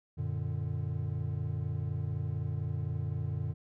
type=chord; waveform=triangle; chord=Gb augmented; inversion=none; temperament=equal with one note detuned; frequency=92.5 / 116.54 / 148.02 Hz; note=Gb2 / Bb2 / D3; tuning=0 / 0 / +14 cents; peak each=-34 dBFS; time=0.17-3.54 s; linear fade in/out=20 ms; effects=none